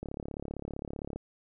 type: click train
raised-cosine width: 2 ms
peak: -24 dBFS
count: 41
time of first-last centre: 0.03-1.16 s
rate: 35.4 Hz
effects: none